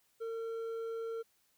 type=tone with hard clipping; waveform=sine; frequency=454.8 Hz; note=A#4; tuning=43 cents flat; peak=-38 dBFS; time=0.2-1.23 s; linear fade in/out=20 ms; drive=5 dB; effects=white hiss -73 dBFS RMS until 1.57 s